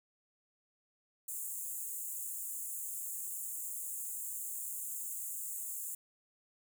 pink high-pass noise, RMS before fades -41 dBFS, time 1.28-5.95 s, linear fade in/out 5 ms, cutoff 6900 Hz, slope 96 dB/octave, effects none

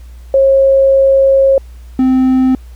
sine / triangle tone pair in turn, 541 / 259.3 Hz, C#5 / C4, -42 / -15 cents, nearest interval octave + minor second, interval 1273 cents, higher first, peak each -5 dBFS, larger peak neither, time 0.34-1.58 / 1.99-2.55 s, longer first, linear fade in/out 2 ms, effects added 60 Hz sine -30 dBFS peak until 2.75 s + pink hiss -49 dBFS RMS until 2.75 s

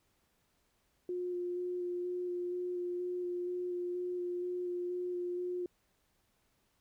sine tone with vibrato, 356.4 Hz, F4, 35 cents sharp, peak -34 dBFS, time 1.09-5.66 s, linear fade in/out 2 ms, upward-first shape square, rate 2.1 Hz, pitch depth 10 cents each way, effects pink hiss -75 dBFS RMS until 6.8 s

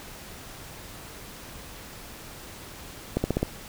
accelerating click train, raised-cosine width 2 ms, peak -10 dBFS, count 5, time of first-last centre 3.17-3.43 s, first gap 70 ms, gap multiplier 0.95, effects pink hiss -43 dBFS RMS until 3.68 s

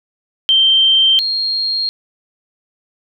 sine tone pair in turn, 3136 / 4235 Hz, G7 / C8, 0 / +20 cents, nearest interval perfect fourth, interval 520 cents, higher second, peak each -8 / -15 dBFS, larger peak first, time 0.49-1.19 / 1.19-1.89 s, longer neither, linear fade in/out 0 ms, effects none

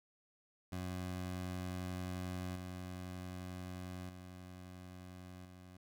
20% pulse tone with level steps, 91.2 Hz, F#2, 24 cents flat, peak -35 / -39 / -45 / -49 dBFS, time 0.72-5.77 s, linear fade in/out 5 ms, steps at 2.56 / 4.09 / 5.45 s, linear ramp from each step 2 ms, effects none

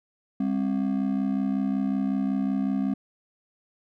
triangle ring-modulated tone, 233.1 Hz, A#3, in tune, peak -18 dBFS, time 0.4-2.94 s, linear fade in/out 2 ms, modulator 32.7 Hz, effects none

